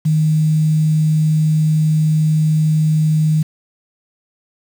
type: tone with quantisation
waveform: sine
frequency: 155.56 Hz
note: D#3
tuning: in tune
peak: -11 dBFS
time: 0.05-3.43 s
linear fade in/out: 10 ms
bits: 6
effects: none